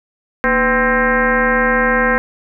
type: tone with frequency modulation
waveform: sine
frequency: 1046.5 Hz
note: C6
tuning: in tune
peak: -11 dBFS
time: 0.44-2.18 s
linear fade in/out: 0 ms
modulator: 271 Hz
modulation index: 3.3
effects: none